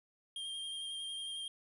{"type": "tone with vibrato", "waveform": "square", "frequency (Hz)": 3203, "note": "G7", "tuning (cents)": 37, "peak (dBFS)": -40, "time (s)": [0.36, 1.48], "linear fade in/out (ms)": 2, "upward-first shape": "square", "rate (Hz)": 11, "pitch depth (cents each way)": 14, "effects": ["resampled to 24000 Hz", "12-bit"]}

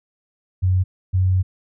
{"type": "tone pair in turn", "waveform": "sine", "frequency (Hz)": [92.5, 92.91], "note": ["F#2", "F#2"], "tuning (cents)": [0, 8], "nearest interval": "unison", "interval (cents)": 8, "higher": "second", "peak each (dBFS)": -14, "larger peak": "neither", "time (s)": [[0.62, 0.84], [1.13, 1.43]], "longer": "second", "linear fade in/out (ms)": 20, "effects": []}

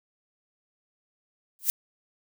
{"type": "noise with exponential growth", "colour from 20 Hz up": "violet", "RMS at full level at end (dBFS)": -19, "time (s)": [1.59, 1.7], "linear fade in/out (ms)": 0, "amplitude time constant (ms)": 22, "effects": []}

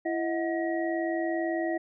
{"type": "tone cluster", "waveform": "sine", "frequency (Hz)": [334, 633, 731, 1902], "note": ["E4", "D#5", "F#5", "A#6"], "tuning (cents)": [23, 30, -21, 34], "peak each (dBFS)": [-29, -32, -35, -37], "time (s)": [0.05, 1.78], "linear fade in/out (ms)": 10, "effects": []}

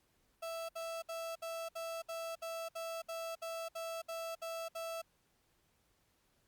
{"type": "tone bursts", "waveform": "35% pulse", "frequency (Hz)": 660, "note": "E5", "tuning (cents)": 2, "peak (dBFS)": -38, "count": 14, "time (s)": [0.42, 5.019], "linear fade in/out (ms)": 10, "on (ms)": 270, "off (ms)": 63, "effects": ["pink hiss -75 dBFS RMS until 6.47 s", "Opus 48 kbps"]}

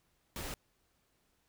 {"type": "noise", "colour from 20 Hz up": "pink", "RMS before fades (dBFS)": -41, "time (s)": [0.36, 0.54], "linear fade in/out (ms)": 0, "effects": ["pink hiss -75 dBFS RMS until 1.48 s"]}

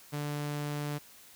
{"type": "tone", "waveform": "sawtooth", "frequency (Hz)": 146.83, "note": "D3", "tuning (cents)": 0, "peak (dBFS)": -29, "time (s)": [0.12, 0.99], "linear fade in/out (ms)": 20, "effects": ["white hiss -55 dBFS RMS until 1.35 s"]}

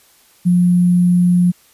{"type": "tone with sample-and-hold", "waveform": "sine", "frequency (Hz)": 177.4, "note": "F3", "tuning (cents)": 27, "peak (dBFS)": -9, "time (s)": [0.45, 1.52], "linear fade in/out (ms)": 20, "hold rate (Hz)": 11025, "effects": ["white hiss -51 dBFS RMS until 1.73 s", "resampled to 32000 Hz"]}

